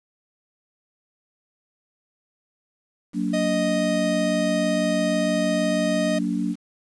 sine chord, Gb augmented, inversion none, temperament just, 185 / 231.2 / 289.1 Hz, Gb3 / Bb3 / D4, 0 / -14 / -27 cents, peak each -26 dBFS, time 3.13-6.56 s, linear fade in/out 50 ms
45% pulse tone, 622.3 Hz, D#5, in tune, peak -23 dBFS, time 3.33-6.19 s, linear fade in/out 10 ms
effects resampled to 22050 Hz + 8-bit

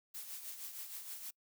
blue noise with tremolo, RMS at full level -44 dBFS, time 0.14-1.31 s, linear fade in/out 10 ms, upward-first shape triangle, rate 6.4 Hz, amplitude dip 60%, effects noise-tail reverb RT60 0.1 s tail -26 dB re dry

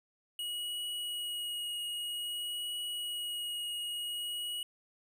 square tone with vibrato, 2900 Hz, F#7, 35 cents flat, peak -36 dBFS, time 0.39-4.63 s, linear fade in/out 2 ms, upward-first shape triangle, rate 0.52 Hz, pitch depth 12 cents each way, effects none

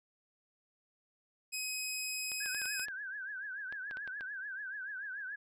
15% pulse tone, 2530 Hz, D#7, 28 cents sharp, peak -29 dBFS, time 1.52-2.86 s, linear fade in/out 20 ms
clicks, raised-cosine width 0.3 ms, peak -31 dBFS, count 12, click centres 2.318 / 2.46 / 2.547 / 2.617 / 2.656 / 2.796 / 2.884 / 3.725 / 3.911 / 3.971 / 4.076 / 4.209 s
sine tone with vibrato, 1598 Hz, G6, 33 cents sharp, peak -39 dBFS, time 2.4-5.36 s, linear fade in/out 10 ms, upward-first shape triangle, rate 6.9 Hz, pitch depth 140 cents each way
effects none

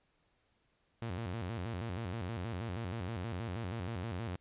sawtooth tone with vibrato, 101.9 Hz, G#2, 32 cents flat, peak -33 dBFS, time 1.02-4.36 s, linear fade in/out 0 ms, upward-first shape square, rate 6.3 Hz, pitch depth 220 cents each way, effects pink hiss -75 dBFS RMS until 4.4 s + resampled to 8000 Hz

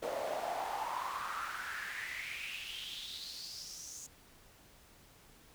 brown noise with high-pass filter sweep, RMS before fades -41 dBFS, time 0.02-4.07 s, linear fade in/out 10 ms, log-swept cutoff 530 to 6900 Hz, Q 5.8, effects pink hiss -61 dBFS RMS until 5.54 s

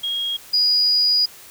sine tone pair in turn, 3273 / 4904 Hz, G#7 / D#8, -26 / -26 cents, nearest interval perfect fifth, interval 700 cents, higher second, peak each -21 / -14 dBFS, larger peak second, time 0.03-0.37 / 0.53-1.26 s, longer second, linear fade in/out 10 ms, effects white hiss -43 dBFS RMS until 1.5 s

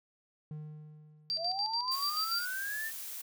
triangle tone with exponential decay, 152.5 Hz, D#3, 34 cents flat, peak -36 dBFS, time 0.51-1.99 s, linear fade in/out 2 ms, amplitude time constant 320 ms
sine tone with tremolo, 4699 Hz, D8, in tune, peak -30 dBFS, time 1.3-2.45 s, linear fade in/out 0 ms, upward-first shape square, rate 6.9 Hz, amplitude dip 65%
sine linear sweep, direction up, 624 to 1821 Hz, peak -35 dBFS, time 1.36-2.92 s, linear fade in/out 50 ms
blue noise, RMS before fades -42 dBFS, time 1.91-3.22 s, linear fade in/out 10 ms
effects none

